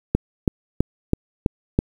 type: click train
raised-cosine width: 3 ms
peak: -3 dBFS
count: 6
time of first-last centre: 0.15-1.789 s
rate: 3.05 Hz
effects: 7-bit